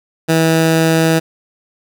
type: tone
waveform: 15% pulse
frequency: 162.2 Hz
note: E3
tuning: 28 cents flat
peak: -4 dBFS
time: 0.28-1.2 s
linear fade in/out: 20 ms
effects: none

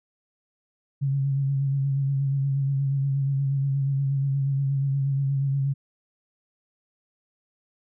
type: tone with vibrato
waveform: sine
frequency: 137.6 Hz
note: C#3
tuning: 12 cents flat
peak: -21 dBFS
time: 1.01-5.74 s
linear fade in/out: 20 ms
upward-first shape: sine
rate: 8.4 Hz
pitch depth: 32 cents each way
effects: none

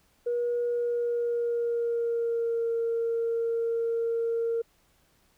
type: tone with pitch glide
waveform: sine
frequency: 479.9 to 461.4 Hz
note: B4 to A#4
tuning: -50 to -18 cents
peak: -24 dBFS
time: 0.26-4.62 s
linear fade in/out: 10 ms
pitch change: -68 cents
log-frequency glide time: 0.63-2.7 s
effects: tanh soft clip ceiling -21 dBFS + pink hiss -66 dBFS RMS until 5.37 s

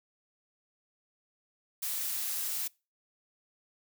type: noise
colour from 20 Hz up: blue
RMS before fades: -34 dBFS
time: 1.82-2.68 s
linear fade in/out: 10 ms
effects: noise-tail reverb RT60 0.3 s tail -25 dB re dry

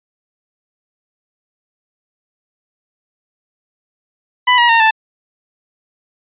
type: tone with pitch steps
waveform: 20% pulse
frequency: 994 / 955.2 / 917.8 / 882 Hz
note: B5 / A#5 / A#5 / A5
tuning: +11 / +42 / -27 / +4 cents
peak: -3 dBFS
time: 4.47-4.91 s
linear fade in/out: 10 ms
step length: 110 ms
effects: resampled to 8000 Hz

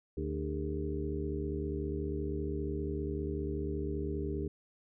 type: harmonic tone with a mistuned harmonic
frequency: 74.8 Hz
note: D2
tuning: 32 cents sharp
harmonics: 1 / 2 / 3 / 4 / 5 / 6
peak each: -37 / -41 / -44 / -40 / -38 / -46 dBFS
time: 0.17-4.48 s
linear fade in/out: 5 ms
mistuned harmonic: 5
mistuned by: +110 cents
effects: none

